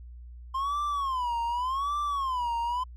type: tone with vibrato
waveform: triangle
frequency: 1046.5 Hz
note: C6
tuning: in tune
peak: -25 dBFS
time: 0.54-2.84 s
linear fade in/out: 10 ms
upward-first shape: sine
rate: 0.86 Hz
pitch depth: 200 cents each way
effects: added 60 Hz sine -42 dBFS peak until 2.96 s